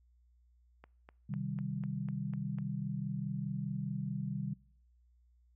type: click train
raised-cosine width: 0.5 ms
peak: -37 dBFS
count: 8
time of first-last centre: 0.84-2.586 s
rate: 4.01 Hz
type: chord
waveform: sine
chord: C minor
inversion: none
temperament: equal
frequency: 130.81 / 155.56 / 196 Hz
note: C3 / Eb3 / G3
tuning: 0 / 0 / 0 cents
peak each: -39 dBFS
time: 1.29-4.54 s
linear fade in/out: 10 ms
effects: noise-tail reverb RT60 0.6 s tail -24 dB re dry + added 60 Hz sine -64 dBFS peak until 5.55 s